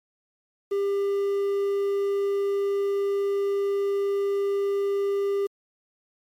triangle tone with quantisation, 399 Hz, G4, 31 cents sharp, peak -20 dBFS, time 0.71-5.47 s, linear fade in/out 10 ms, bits 8, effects MP3 64 kbps

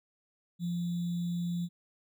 sine tone with sample-and-hold, 173.5 Hz, F3, 11 cents flat, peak -30 dBFS, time 0.59-1.69 s, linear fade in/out 50 ms, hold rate 3675 Hz, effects none

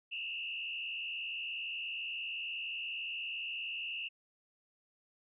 sine tone with frequency modulation, 2746 Hz, F7, 30 cents flat, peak -37 dBFS, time 0.11-4.09 s, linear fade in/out 20 ms, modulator 77.1 Hz, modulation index 1.8, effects none

